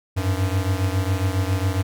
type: beating tone pair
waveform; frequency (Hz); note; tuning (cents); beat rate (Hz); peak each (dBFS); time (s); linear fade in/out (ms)
square; 92.7 / 100; F#2 / G2; +4 / +35; 7.3; -22 / -25; 0.16-1.83; 20
effects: none